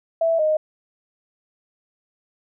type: tone pair in turn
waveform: sine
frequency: 659.3 / 619.3 Hz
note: E5 / D#5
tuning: 0 / -8 cents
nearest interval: minor second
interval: 108 cents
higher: first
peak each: -16 dBFS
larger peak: neither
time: 0.21-0.39 / 0.39-0.57 s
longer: neither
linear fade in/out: 5 ms
effects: none